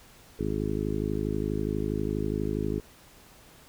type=harmonic tone; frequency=52.3 Hz; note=G#1; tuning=13 cents sharp; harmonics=1 / 2 / 3 / 4 / 5 / 6 / 7 / 8; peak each=-35 / -35 / -35 / -35 / -35 / -35 / -35 / -35 dBFS; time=0.39-2.8 s; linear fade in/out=5 ms; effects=pink hiss -54 dBFS RMS until 3.68 s